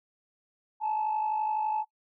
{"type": "tone pair together", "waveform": "sine", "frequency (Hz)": [859, 910.9], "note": ["A5", "A#5"], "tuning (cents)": [-42, -40], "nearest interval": "minor second", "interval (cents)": 102, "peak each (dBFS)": [-26, -33], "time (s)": [0.8, 1.85], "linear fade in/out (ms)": 50, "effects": ["noise-tail reverb RT60 0.1 s tail -24 dB re dry", "tanh soft clip ceiling -22 dBFS"]}